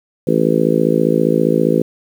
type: harmonic tone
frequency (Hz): 55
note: A1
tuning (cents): 0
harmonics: 3 / 4 / 5 / 6 / 7 / 8 / 9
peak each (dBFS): -19 / -19 / -19 / -19 / -19 / -19 / -19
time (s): 0.27-1.82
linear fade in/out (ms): 5
effects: 7-bit